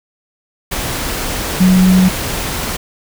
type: tone in noise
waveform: sine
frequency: 185 Hz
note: F#3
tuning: in tune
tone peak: -6 dBFS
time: 1.6-2.09 s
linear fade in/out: 10 ms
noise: pink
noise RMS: -20 dBFS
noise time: 0.71-2.77 s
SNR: +11 dB
effects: none